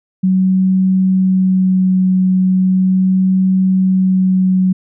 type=tone with vibrato; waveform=sine; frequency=187 Hz; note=F#3; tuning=19 cents sharp; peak=-9 dBFS; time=0.23-4.73 s; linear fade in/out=10 ms; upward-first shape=sine; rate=0.38 Hz; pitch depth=10 cents each way; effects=none